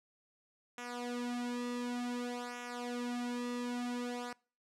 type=tone with flanger; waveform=sawtooth; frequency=243.5 Hz; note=B3; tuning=24 cents flat; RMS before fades=-39 dBFS; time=0.78-4.33 s; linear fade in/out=2 ms; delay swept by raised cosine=0.22 to 2.82 ms; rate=0.55 Hz; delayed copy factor=-0.85; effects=noise-tail reverb RT60 0.4 s tail -25 dB re dry + low-pass 9000 Hz 12 dB/octave